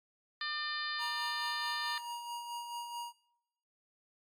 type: harmonic tone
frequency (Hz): 600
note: D5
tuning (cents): +37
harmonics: 2 / 3 / 4 / 5 / 6 / 7 / 8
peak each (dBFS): -42 / -39 / -50 / -48 / -43 / -43 / -45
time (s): 0.41-1.98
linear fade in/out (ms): 2
type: tone with tremolo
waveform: square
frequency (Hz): 950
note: A#5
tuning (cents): +33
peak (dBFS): -38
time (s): 0.98-3.13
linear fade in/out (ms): 50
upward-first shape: sine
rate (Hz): 4.6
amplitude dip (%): 45
effects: noise-tail reverb RT60 0.8 s tail -21 dB re dry + AAC 64 kbps